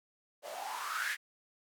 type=noise with band-pass filter sweep; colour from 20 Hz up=blue; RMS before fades=-38 dBFS; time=0.42-1.17 s; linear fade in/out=50 ms; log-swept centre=550 to 1900 Hz; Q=7.2; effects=none